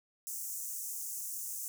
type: high-pass noise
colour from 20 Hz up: pink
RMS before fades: -40 dBFS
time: 0.27-1.68 s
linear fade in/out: 0 ms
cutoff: 6300 Hz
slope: 48 dB/octave
effects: none